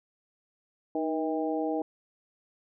harmonic tone with a mistuned harmonic, 159.9 Hz, D#3, 48 cents sharp, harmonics 2 / 3 / 4 / 5, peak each -30 / -33 / -34 / -35 dBFS, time 0.95-1.82 s, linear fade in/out 2 ms, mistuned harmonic 2, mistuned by -49 cents, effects none

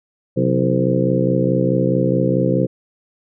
harmonic tone with a mistuned harmonic, 64.7 Hz, C2, 19 cents flat, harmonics 2 / 3 / 4 / 5 / 6 / 7 / 8, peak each -20 / -20 / -23 / -22 / -25 / -24 / -21 dBFS, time 0.36-2.67 s, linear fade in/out 20 ms, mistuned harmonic 3, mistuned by -110 cents, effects none

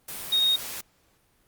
sine tone in noise, 3729 Hz, A#7, in tune, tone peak -19 dBFS, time 0.32-0.56 s, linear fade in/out 5 ms, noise white, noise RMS -36 dBFS, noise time 0.08-0.81 s, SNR +14 dB, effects pink hiss -65 dBFS RMS until 1.47 s + Opus 32 kbps

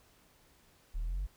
sine exponential sweep, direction up, 36.71 to 50.1 Hz, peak -30 dBFS, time 0.94-1.27 s, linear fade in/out 20 ms, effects tanh soft clip ceiling -31 dBFS + pink hiss -65 dBFS RMS until 1.36 s

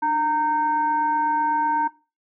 sine tone with frequency modulation, 922 Hz, A#5, 19 cents flat, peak -19 dBFS, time 0.02-1.88 s, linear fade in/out 10 ms, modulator 624 Hz, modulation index 0.53, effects noise-tail reverb RT60 0.3 s tail -19 dB re dry

